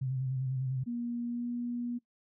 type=tone with vibrato; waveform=sine; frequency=130.81 Hz; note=C3; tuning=in tune; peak=-30 dBFS; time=0.01-0.84 s; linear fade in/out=10 ms; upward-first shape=square; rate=10 Hz; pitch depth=32 cents each way
type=tone with pitch glide; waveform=sine; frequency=238.2 to 240.8 Hz; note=A#3 to B3; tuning=+38 to -44 cents; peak=-32 dBFS; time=0.86-1.99 s; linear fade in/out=20 ms; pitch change=+18 cents; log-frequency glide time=1.27-1.47 s
effects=noise-tail reverb RT60 0.1 s tail -19 dB re dry